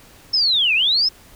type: linear two-way sweep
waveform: sine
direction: down then up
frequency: 5340 to 2373 to 5340 Hz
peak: -14 dBFS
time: 0.33-1.09 s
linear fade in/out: 10 ms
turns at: 0.74 s
effects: pink hiss -47 dBFS RMS until 1.35 s